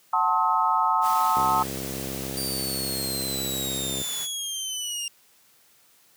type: chord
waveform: sine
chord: F# diminished seventh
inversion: none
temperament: just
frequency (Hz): 740 / 888 / 1065.6 / 1278.7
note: F#5 / A5 / C6 / Eb6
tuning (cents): 0 / +16 / +31 / +47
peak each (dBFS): -28 / -23 / -26 / -24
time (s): 0.13-1.63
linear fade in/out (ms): 5
type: noise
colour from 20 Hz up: white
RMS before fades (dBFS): -36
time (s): 1.01-4.28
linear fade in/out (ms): 50
type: click train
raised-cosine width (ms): 2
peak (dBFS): -20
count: 178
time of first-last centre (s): 1.37-4.016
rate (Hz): 66.9
type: linear sweep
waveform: 20% pulse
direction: down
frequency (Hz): 4699 to 2794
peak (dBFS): -23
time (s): 2.37-5.08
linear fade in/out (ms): 2
effects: white hiss -59 dBFS RMS until 6.16 s + high-pass 80 Hz 12 dB/octave